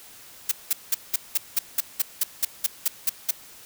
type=noise bursts; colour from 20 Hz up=blue; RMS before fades=-21 dBFS; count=14; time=0.49-3.31 s; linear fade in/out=5 ms; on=25 ms; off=190 ms; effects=white hiss -47 dBFS RMS until 3.65 s